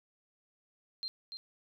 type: tone with echo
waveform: sine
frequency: 4169 Hz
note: C8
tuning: 7 cents flat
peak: -35 dBFS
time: 1.03-1.08 s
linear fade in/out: 0 ms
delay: 290 ms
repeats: 1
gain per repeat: -6 dB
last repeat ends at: 1.37 s
effects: none